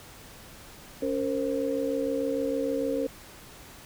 sine tone cluster, 278.8 / 461.4 / 528 Hz, C#4 / A#4 / C5, +10 / -18 / +16 cents, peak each -30 dBFS, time 1.02-3.07 s, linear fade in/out 5 ms, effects pink hiss -48 dBFS RMS until 3.85 s

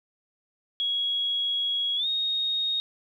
sine tone with pitch glide, 3322 to 3729 Hz, G#7 to A#7, 0 to 0 cents, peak -24 dBFS, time 0.8-2.8 s, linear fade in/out 0 ms, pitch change +200 cents, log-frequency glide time 1.96-2.07 s, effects 10-bit

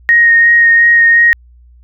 sine tone with vibrato, 1864.7 Hz, A#6, in tune, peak -4 dBFS, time 0.09-1.33 s, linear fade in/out 0 ms, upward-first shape sine, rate 2.8 Hz, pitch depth 13 cents each way, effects added 60 Hz sine -39 dBFS peak until 1.83 s

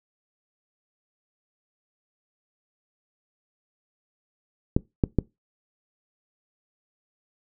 clicks, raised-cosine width 3 ms, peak -6 dBFS, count 3, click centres 4.765 / 5.038 / 5.187 s, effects noise-tail reverb RT60 0.2 s tail -22 dB re dry

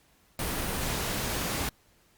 pink noise, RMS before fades -31 dBFS, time 0.39-1.69 s, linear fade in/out 2 ms, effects pink hiss -64 dBFS RMS until 2.17 s + Opus 48 kbps

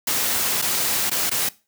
white noise with dropouts, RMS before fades -22 dBFS, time 0.07-1.49 s, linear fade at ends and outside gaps 5 ms, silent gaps 0.617-0.622 / 1.098-1.113 / 1.297-1.313 s, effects noise-tail reverb RT60 0.3 s tail -20 dB re dry + high-pass 100 Hz 12 dB/octave

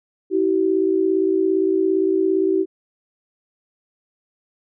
sine tone pair together, 323.7 / 381.2 Hz, E4 / G4, -31 / -48 cents, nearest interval minor third, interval 283 cents, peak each -20 / -17 dBFS, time 0.3-2.66 s, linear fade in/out 50 ms, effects none

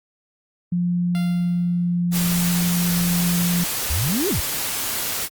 sine tone with pitch glide, 175.8 to 174.28 Hz, F3 to F3, +12 to -3 cents, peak -18 dBFS, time 0.72-3.64 s, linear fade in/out 5 ms, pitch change -15 cents, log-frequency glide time 1.19-2.28 s
10% pulse tone with exponential decay, 694 Hz, F5, 11 cents flat, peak -23 dBFS, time 1.15-2.03 s, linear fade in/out 0 ms, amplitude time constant 190 ms
white noise, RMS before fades -25 dBFS, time 2.11-5.29 s, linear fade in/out 50 ms
sine exponential two-way sweep, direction up then down, 64.9 to 436 to 64.9 Hz, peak -20 dBFS, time 3.9-4.4 s, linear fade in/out 0 ms, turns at 4.29 s
effects Opus 32 kbps

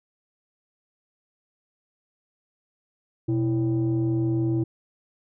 sine tone pair together, 123.5 / 329.7 Hz, B2 / E4, 0 / 0 cents, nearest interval octave + perfect fourth, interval 1700 cents, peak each -22 dBFS, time 3.28-4.64 s, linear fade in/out 10 ms, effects tanh soft clip ceiling -17 dBFS

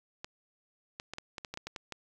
clicks, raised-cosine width 0.2 ms, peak -22 dBFS, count 11, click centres 0.245 / 0.999 / 1.136 / 1.184 / 1.382 / 1.448 / 1.54 / 1.574 / 1.67 / 1.762 / 1.923 s, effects 9-bit

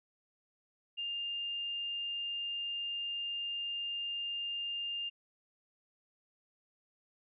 sine tone, 2806 Hz, F7, 8 cents sharp, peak -35 dBFS, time 0.97-5.1 s, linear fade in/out 20 ms, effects none

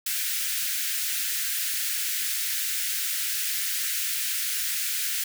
white high-pass noise, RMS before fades -28 dBFS, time 0.06-5.24 s, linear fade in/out 5 ms, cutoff 1500 Hz, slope 48 dB/octave, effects none

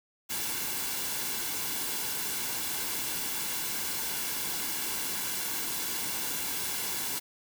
white noise with comb filter, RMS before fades -33 dBFS, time 0.29-7.2 s, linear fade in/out 20 ms, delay 1.6 ms, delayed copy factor -0.5, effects none

